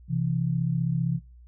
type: tone pair together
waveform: sine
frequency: 130.8 / 166.14 Hz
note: C3 / E3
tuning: 0 / +14 cents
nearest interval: major third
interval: 414 cents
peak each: -26 dBFS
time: 0.08-1.2 s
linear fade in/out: 50 ms
effects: noise-tail reverb RT60 0.3 s tail -19 dB re dry + added 60 Hz sine -47 dBFS peak until 1.47 s